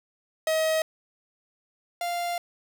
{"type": "tone pair in turn", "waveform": "45% pulse", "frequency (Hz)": [635, 696.5], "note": ["D#5", "F5"], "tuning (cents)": [35, -5], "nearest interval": "major second", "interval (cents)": 160, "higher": "second", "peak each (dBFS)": [-22, -27], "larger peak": "first", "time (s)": [[0.47, 0.82], [2.01, 2.38]], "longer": "second", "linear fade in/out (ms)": 2, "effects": []}